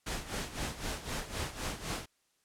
pink noise with tremolo, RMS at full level -35 dBFS, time 0.06-2.06 s, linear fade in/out 10 ms, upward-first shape sine, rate 3.9 Hz, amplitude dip 75%, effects white hiss -74 dBFS RMS until 2.44 s + low-pass 10000 Hz 12 dB/octave

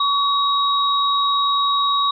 sine tone pair together, 1130 / 3801 Hz, C#6 / A#7, +33 / +33 cents, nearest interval octave + major sixth, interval 2100 cents, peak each -17 / -20 dBFS, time 0-2.11 s, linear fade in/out 5 ms, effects none

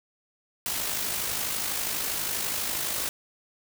white noise with amplitude modulation, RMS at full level -28 dBFS, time 0.66-3.09 s, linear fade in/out 0 ms, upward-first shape sine, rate 52.2 Hz, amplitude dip 40%, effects none

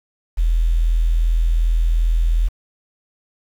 sine tone with quantisation, 41.32 Hz, E1, 5 cents sharp, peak -13 dBFS, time 0.37-2.49 s, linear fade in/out 20 ms, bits 7, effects none

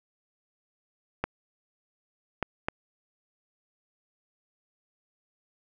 clicks, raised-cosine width 0.5 ms, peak -12 dBFS, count 3, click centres 1.24 / 2.427 / 2.685 s, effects none

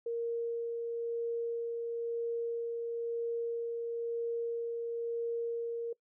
sine tone with tremolo, 466.2 Hz, A#4, in tune, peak -31 dBFS, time 0.06-5.93 s, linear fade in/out 5 ms, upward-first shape sine, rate 1 Hz, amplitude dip 25%, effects noise-tail reverb RT60 0.1 s tail -22 dB re dry

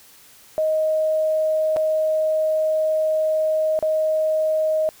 sine tone with dropouts, 626 Hz, D#5, 10 cents sharp, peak -17 dBFS, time 0.58-4.89 s, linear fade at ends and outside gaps 0 ms, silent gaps 1.763-1.768 / 3.79-3.826 s, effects white hiss -49 dBFS RMS until 5 s

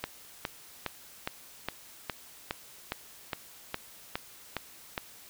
click train, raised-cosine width 0.3 ms, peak -15 dBFS, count 13, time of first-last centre 0.04-4.978 s, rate 2.43 Hz, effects white hiss -52 dBFS RMS until 5.29 s

